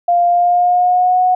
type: tone with pitch glide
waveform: sine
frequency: 698.5 to 733.2 Hz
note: F5 to F#5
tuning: 0 to -16 cents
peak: -9 dBFS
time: 0.08-1.35 s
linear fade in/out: 5 ms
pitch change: +84 cents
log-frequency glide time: 0.27-1.2 s
effects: none